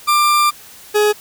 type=tone pair in turn; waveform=40% pulse; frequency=1189 / 419.6 Hz; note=D6 / G#4; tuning=+21 / +18 cents; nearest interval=octave + tritone; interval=1803 cents; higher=first; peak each=-10 dBFS; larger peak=neither; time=0.07-0.51 / 0.94-1.13 s; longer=first; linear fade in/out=20 ms; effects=white hiss -40 dBFS RMS until 1.2 s